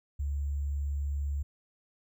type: tone with sample-and-hold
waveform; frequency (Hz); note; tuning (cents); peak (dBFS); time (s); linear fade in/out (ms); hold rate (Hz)
sine; 71.2; C#2; +47; -29; 0.19-1.43; 10; 7350
effects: none